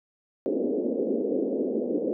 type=band-pass noise; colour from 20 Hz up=white; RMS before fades=-27 dBFS; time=0.46-2.13 s; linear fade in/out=0 ms; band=220 to 510 Hz; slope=48 dB/octave; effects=none